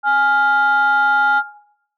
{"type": "tone pair together", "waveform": "sine", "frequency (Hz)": [832.4, 1400], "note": ["G#5", "F6"], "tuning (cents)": [4, 4], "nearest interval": "major sixth", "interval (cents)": 900, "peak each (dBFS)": -14, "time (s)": [0.03, 1.43], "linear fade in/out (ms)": 50, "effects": ["noise-tail reverb RT60 0.7 s tail -17 dB re dry", "tanh soft clip ceiling -8 dBFS"]}